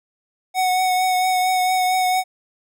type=tone with vibrato; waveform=square; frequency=740 Hz; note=F#5; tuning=in tune; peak=-17 dBFS; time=0.54-2.24 s; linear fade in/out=50 ms; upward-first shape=triangle; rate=4.4 Hz; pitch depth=22 cents each way; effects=none